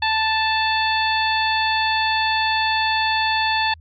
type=harmonic tone; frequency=880 Hz; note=A5; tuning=in tune; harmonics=1 / 2 / 3 / 4 / 5; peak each=-20 / -23 / -25 / -26 / -27 dBFS; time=0.02-3.74 s; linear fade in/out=5 ms; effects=added 80 Hz sine -42 dBFS peak until 3.8 s + MP3 64 kbps